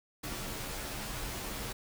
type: noise with comb filter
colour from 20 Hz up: pink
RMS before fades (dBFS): -39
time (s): 0.23-1.73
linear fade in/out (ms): 10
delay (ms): 12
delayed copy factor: -0.75
effects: none